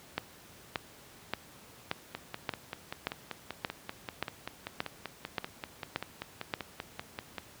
two click trains, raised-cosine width 0.3 ms, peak -14 / -20 dBFS, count 12 / 28, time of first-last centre 0.18-6.538 / 2.15-7.383 s, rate 1.73 / 5.16 Hz, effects pink hiss -54 dBFS RMS until 7.6 s + high-pass 80 Hz 12 dB/octave

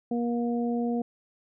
harmonic tone, 237.5 Hz, A#3, 33 cents sharp, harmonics 1 / 2 / 3, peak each -26 / -32 / -36 dBFS, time 0.11-1.02 s, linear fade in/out 5 ms, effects none

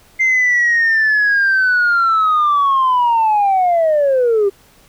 sine linear sweep, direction down, 2093 to 386.6 Hz, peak -9 dBFS, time 0.19-4.5 s, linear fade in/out 20 ms, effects tanh soft clip ceiling -8 dBFS + pink hiss -49 dBFS RMS until 4.88 s

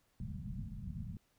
white low-pass noise, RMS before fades -43 dBFS, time 0.2-1.17 s, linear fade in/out 2 ms, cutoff 220 Hz, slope 96 dB/octave, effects pink hiss -75 dBFS RMS until 1.38 s

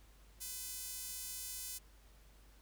sawtooth tone with high-pass filter, 505 Hz, B4, 39 cents sharp, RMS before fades -45 dBFS, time 0.4-1.79 s, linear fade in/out 20 ms, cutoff 7300 Hz, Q 0.75, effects added 50 Hz sine -60 dBFS peak until 2.61 s + pink hiss -67 dBFS RMS until 2.61 s

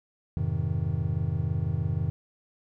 triangle chord, F minor seventh, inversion none, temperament just, 87.31 / 104.77 / 130.96 / 157.15 Hz, F2 / Ab2 / C3 / Eb3, 0 / +16 / +2 / +18 cents, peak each -29 dBFS, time 0.37-2.1 s, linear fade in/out 0 ms, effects none

